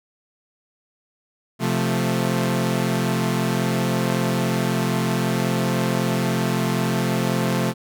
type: chord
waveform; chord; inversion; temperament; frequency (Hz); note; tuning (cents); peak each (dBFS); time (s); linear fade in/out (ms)
sawtooth; F major; second; equal; 130.81 / 174.61 / 220; C3 / F3 / A3; 0 / 0 / 0; -20; 1.59-7.74; 50
effects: none